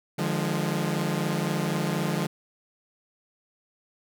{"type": "chord", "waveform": "sawtooth", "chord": "D diminished", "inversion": "none", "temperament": "equal with one note detuned", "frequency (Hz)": [150.61, 174.61, 207.7], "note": ["D3", "F3", "Ab3"], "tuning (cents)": [44, 0, 0], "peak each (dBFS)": [-25, -25, -27], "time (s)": [0.18, 2.27], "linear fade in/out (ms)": 10, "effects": []}